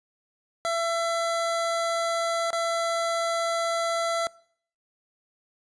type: tone with dropouts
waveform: 25% pulse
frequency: 671 Hz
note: E5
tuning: 31 cents sharp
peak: -21 dBFS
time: 0.65-4.27 s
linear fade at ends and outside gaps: 0 ms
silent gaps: 2.505-2.53 s
effects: noise-tail reverb RT60 0.6 s tail -23 dB re dry + resampled to 22050 Hz